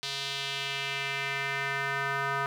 square tone with band-pass filter sweep, 138.59 Hz, C#3, in tune, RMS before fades -32 dBFS, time 0.03-2.46 s, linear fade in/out 0 ms, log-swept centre 4000 to 1300 Hz, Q 2.2, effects 9-bit

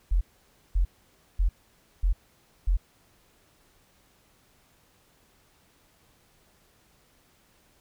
sine tone bursts, 43.65 Hz, F1, in tune, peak -19 dBFS, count 5, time 0.11-2.77 s, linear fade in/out 10 ms, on 100 ms, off 540 ms, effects pink hiss -63 dBFS RMS until 7.8 s

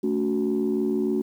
sine chord, F# minor, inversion first, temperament equal with one note detuned, 220 / 283.5 / 370 Hz, A3 / C#4 / F#4, 0 / +39 / 0 cents, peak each -25 / -26 / -24 dBFS, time 0.03-1.22 s, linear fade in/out 10 ms, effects tanh soft clip ceiling -15 dBFS + 9-bit

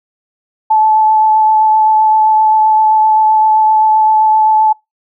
sine tone with vibrato, 868 Hz, A5, 24 cents flat, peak -6 dBFS, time 0.7-4.73 s, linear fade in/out 10 ms, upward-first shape sine, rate 7.7 Hz, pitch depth 12 cents each way, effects noise-tail reverb RT60 0.2 s tail -26 dB re dry

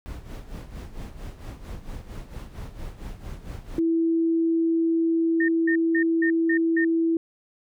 brown noise with tremolo, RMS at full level -34 dBFS, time 0.06-3.79 s, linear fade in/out 0 ms, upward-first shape sine, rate 4.4 Hz, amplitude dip 70%
sine tone, 329.5 Hz, E4, 1 cent flat, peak -19 dBFS, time 3.78-7.17 s, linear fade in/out 2 ms
sine tone bursts, 1827 Hz, A#6, 35 cents flat, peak -23 dBFS, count 6, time 5.4-6.848 s, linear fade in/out 5 ms, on 83 ms, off 190 ms
effects none

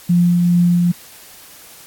sine tone with tremolo, 174.8 Hz, F3, 2 cents sharp, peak -9 dBFS, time 0.09-0.92 s, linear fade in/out 10 ms, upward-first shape triangle, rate 2.4 Hz, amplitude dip 25%, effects white hiss -41 dBFS RMS until 1.86 s + AAC 64 kbps

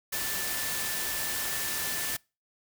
sine tone in noise, 1760 Hz, A6, in tune, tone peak -39 dBFS, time 0.12-2.17 s, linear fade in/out 10 ms, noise white, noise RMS -32 dBFS, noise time 0.12-2.17 s, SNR -10 dB, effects noise-tail reverb RT60 0.3 s tail -26 dB re dry

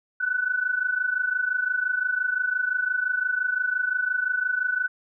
sine tone pair together, 1475.2 / 1501 Hz, F#6 / F#6, -6 / +24 cents, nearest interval unison, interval 30 cents, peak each -27 / -24 dBFS, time 0.2-4.88 s, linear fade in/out 10 ms, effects none

